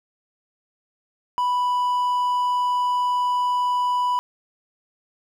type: tone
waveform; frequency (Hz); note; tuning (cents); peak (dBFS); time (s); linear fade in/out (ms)
triangle; 987.8; B5; 0; -17; 1.38-4.19; 0
effects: none